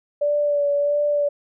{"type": "tone with vibrato", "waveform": "sine", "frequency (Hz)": 580, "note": "D5", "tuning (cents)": -22, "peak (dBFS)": -17, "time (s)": [0.21, 1.29], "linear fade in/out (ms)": 10, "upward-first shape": "sine", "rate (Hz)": 1.5, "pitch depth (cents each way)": 22, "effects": []}